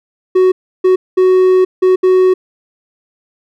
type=tone bursts at uneven times; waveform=triangle; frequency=371.3 Hz; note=F#4; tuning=6 cents sharp; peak=-4 dBFS; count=5; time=0.35-0.52 / 0.84-0.96 / 1.17-1.65 / 1.82-1.96 / 2.03-2.34 s; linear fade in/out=10 ms; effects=none